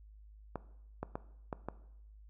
clicks, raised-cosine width 1 ms, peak -23 dBFS, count 5, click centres 0.557 / 1.03 / 1.155 / 1.528 / 1.686 s, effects noise-tail reverb RT60 0.8 s tail -17 dB re dry + added 52 Hz sine -53 dBFS peak until 2.29 s

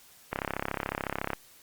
click train, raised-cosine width 0.5 ms, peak -14 dBFS, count 35, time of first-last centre 0.33-1.333 s, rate 33.9 Hz, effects white hiss -56 dBFS RMS until 1.62 s + Opus 48 kbps

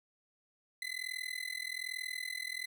30% pulse tone with amplitude modulation, 2023 Hz, B6, 41 cents sharp, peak -31 dBFS, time 0.82-2.66 s, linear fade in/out 2 ms, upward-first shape sine, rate 41.2 Hz, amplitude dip 95%, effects none

